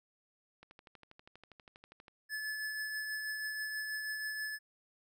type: click train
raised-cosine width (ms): 0.3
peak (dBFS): -38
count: 19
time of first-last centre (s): 0.63-2.082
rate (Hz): 12.4
type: tone with tremolo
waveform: square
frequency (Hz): 1726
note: A6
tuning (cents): -34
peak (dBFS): -36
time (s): 2.29-4.59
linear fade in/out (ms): 50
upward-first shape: triangle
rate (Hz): 6.2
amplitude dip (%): 35
effects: none